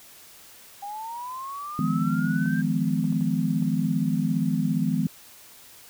sine linear sweep, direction up, 795 to 1597 Hz, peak -32 dBFS, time 0.82-2.62 s, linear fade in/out 10 ms
sine chord, F half-diminished seventh, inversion third, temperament just, 157.15 / 174.61 / 209.5 / 251.4 Hz, Eb3 / F3 / Ab3 / Cb4, +18 / 0 / +15 / +31 cents, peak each -27 dBFS, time 1.79-5.07 s, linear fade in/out 2 ms
clicks, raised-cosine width 1 ms, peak -34 dBFS, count 5, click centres 2.46 / 3.042 / 3.125 / 3.21 / 3.624 s
effects white hiss -49 dBFS RMS until 5.89 s

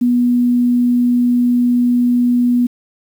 sine tone, 243.9 Hz, B3, 21 cents flat, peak -10 dBFS, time 0.01-2.67 s, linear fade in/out 10 ms, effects 7-bit

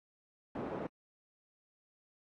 pink band-pass noise, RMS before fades -40 dBFS, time 0.55-0.87 s, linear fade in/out 2 ms, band 190 to 760 Hz, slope 12 dB/octave, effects AAC 32 kbps

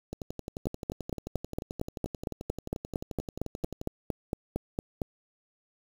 two click trains, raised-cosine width 2 ms, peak -23 / -16 dBFS, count 43 / 20, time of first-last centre 0.13-3.814 / 0.67-5.018 s, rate 11.4 / 4.37 Hz, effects 7-bit

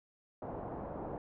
white low-pass noise, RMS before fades -42 dBFS, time 0.42-1.18 s, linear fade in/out 2 ms, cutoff 830 Hz, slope 24 dB/octave, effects none

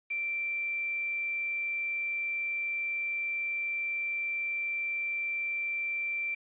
sine tone with quantisation, 2349 Hz, D7, in tune, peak -30 dBFS, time 0.1-6.35 s, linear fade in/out 10 ms, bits 8, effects resampled to 8000 Hz

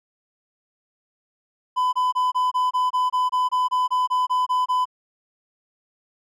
triangle tone bursts, 1005 Hz, B5, 30 cents sharp, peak -16 dBFS, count 16, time 1.76-4.855 s, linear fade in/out 20 ms, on 170 ms, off 25 ms, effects none

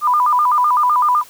sine tone with vibrato, 1094 Hz, C#6, 23 cents flat, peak -11 dBFS, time 0.01-1.24 s, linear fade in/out 50 ms, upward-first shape square, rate 7.9 Hz, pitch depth 170 cents each way, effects white hiss -43 dBFS RMS until 1.29 s

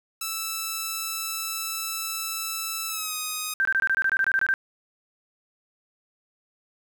5% pulse tone with pitch glide, 1318.5 to 1250.3 Hz, E6 to D#6, 0 to +8 cents, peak -17 dBFS, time 0.21-3.54 s, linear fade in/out 5 ms, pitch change -92 cents, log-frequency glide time 2.88-3.15 s
sine tone bursts, 1568 Hz, G6, in tune, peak -19 dBFS, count 13, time 3.6-4.539 s, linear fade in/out 0 ms, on 51 ms, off 23 ms
effects 9-bit

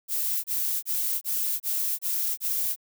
violet noise bursts, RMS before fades -27 dBFS, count 7, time 0.08-2.762 s, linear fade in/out 50 ms, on 360 ms, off 27 ms, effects none

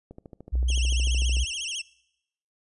click train, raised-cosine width 2 ms, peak -29 dBFS, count 18, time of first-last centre 0.11-1.369 s, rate 13.5 Hz
sine tone, 61.74 Hz, B1, in tune, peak -21 dBFS, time 0.52-1.45 s, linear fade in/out 20 ms
25% pulse tone with vibrato, 2960 Hz, F#7, in tune, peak -26 dBFS, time 0.68-1.82 s, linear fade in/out 10 ms, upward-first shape sine, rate 14 Hz, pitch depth 190 cents each way
effects noise-tail reverb RT60 0.8 s tail -22 dB re dry + resampled to 24000 Hz

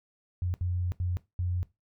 sine tone bursts at uneven times, 89.3 Hz, F2, 39 cents sharp, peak -27 dBFS, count 4, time 0.42-0.54 / 0.61-0.92 / 1-1.17 / 1.39-1.63 s, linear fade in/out 0 ms, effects noise-tail reverb RT60 0.2 s tail -17 dB re dry

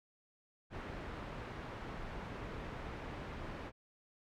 pink low-pass noise, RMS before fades -45 dBFS, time 0.7-3.72 s, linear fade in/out 50 ms, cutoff 2000 Hz, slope 12 dB/octave, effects none

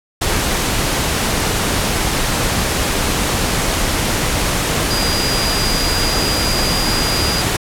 sine tone in noise, 4859 Hz, D#8, 42 cents flat, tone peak -20 dBFS, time 4.9-7.42 s, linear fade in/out 10 ms, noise pink, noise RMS -17 dBFS, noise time 0.21-7.57 s, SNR -6 dB, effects low-pass 12000 Hz 12 dB/octave

